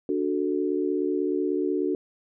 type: chord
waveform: sine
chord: D major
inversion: none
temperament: equal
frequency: 293.7 / 370 / 440 Hz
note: D4 / F#4 / A4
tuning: 0 / 0 / 0 cents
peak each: -27 / -26 / -30 dBFS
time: 0.09-1.95 s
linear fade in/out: 2 ms
effects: none